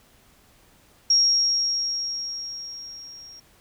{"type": "tone with level ramp", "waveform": "sine", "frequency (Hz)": 5588, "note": "F8", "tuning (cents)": 0, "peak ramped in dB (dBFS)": [-14, -42], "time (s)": [1.1, 3.4], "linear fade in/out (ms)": 5, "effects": ["pink hiss -57 dBFS RMS until 3.6 s"]}